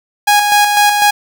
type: tone with tremolo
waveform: sawtooth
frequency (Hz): 826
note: G#5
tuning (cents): -10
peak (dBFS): -3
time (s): 0.27-1.11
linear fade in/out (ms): 10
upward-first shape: square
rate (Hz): 4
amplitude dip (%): 40
effects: 7-bit